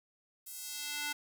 square tone with high-pass filter sweep, 293.7 Hz, D4, in tune, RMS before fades -40 dBFS, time 0.46-1.13 s, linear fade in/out 10 ms, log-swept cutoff 11000 to 1400 Hz, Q 0.8, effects none

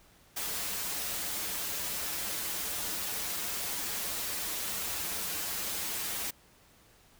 white noise with comb filter, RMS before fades -35 dBFS, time 0.36-6.31 s, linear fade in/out 10 ms, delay 7.8 ms, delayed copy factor -0.75, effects pink hiss -61 dBFS RMS until 7.19 s

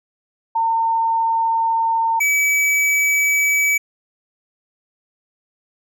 sine / square tone pair in turn, 908 / 2288 Hz, A#5 / D7, -46 / -46 cents, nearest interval octave + major third, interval 1600 cents, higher second, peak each -15 dBFS, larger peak neither, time 0.55-2.2 / 2.2-3.78 s, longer first, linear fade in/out 10 ms, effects none

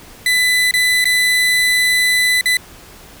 30% pulse tone with dropouts, 1998 Hz, B6, 20 cents sharp, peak -9 dBFS, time 0.26-2.57 s, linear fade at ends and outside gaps 2 ms, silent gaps 0.711-0.738 / 1.043-1.054 / 2.411-2.457 s, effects pink hiss -40 dBFS RMS until 3.2 s

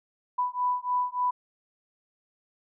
sine beating tone pair, 990 / 993.4 Hz, B5 / B5, +4 / +10 cents, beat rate 3.4 Hz, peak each -28 dBFS, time 0.38-1.31 s, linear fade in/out 10 ms, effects none

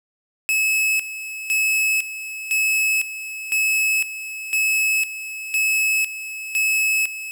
45% pulse tone with tremolo, 2588 Hz, E7, 32 cents flat, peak -17 dBFS, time 0.49-7.31 s, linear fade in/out 0 ms, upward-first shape square, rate 0.99 Hz, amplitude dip 75%, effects 8-bit

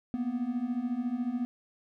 triangle beating tone pair, 234.8 / 248.8 Hz, A#3 / B3, +13 / +13 cents, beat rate 14 Hz, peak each -32 / -29 dBFS, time 0.14-1.45 s, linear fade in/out 0 ms, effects none

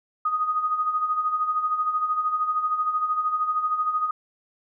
sine tone with tremolo, 1245 Hz, D#6, 1 cent sharp, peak -19 dBFS, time 0.25-4.11 s, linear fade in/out 5 ms, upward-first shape sine, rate 13 Hz, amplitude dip 60%, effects none

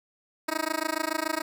10% pulse tone with amplitude modulation, 316.5 Hz, D#4, 30 cents sharp, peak -15 dBFS, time 0.48-1.42 s, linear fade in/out 10 ms, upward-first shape sine, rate 27 Hz, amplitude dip 100%, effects none

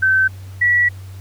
sine tone pair in turn, 1540 / 1940.3 Hz, G6 / B6, -31 / -31 cents, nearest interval major third, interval 400 cents, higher second, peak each -11 dBFS, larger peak neither, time 0.02-0.28 / 0.61-0.89 s, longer second, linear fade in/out 10 ms, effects added 95 Hz sine -31 dBFS peak until 1.2 s + pink hiss -47 dBFS RMS until 1.2 s

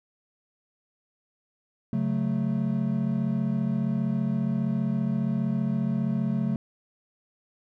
triangle chord, F# minor, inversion second, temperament equal, 138.59 / 185 / 220 Hz, C#3 / F#3 / A3, 0 / 0 / 0 cents, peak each -27 / -27 / -25 dBFS, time 1.93-6.56 s, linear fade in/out 2 ms, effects none

